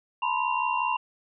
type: tone cluster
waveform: sine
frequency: 878 / 970 / 1035 / 2766 Hz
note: A5 / B5 / C6 / F7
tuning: -4 / -31 / -19 / -17 cents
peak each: -32 / -27 / -29 / -32 dBFS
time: 0.22-0.97 s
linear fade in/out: 5 ms
effects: none